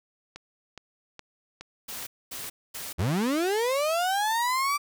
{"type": "click train", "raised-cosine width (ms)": 0.2, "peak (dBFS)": -23, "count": 6, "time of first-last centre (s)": [0.36, 2.443], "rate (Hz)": 2.4}
{"type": "noise bursts", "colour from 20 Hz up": "white", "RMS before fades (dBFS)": -37, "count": 3, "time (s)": [1.88, 2.93], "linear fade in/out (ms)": 10, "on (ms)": 190, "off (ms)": 240}
{"type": "linear sweep", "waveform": "35% pulse", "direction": "up", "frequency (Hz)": [73, 1174.7], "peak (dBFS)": -22, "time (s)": [2.98, 4.78], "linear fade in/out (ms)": 20}
{"effects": []}